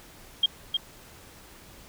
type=tone with echo; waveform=sine; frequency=3218 Hz; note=G7; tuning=45 cents sharp; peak=-17 dBFS; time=0.43-0.46 s; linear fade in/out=5 ms; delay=310 ms; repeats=1; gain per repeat=-5 dB; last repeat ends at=0.77 s; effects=pink hiss -50 dBFS RMS until 1.88 s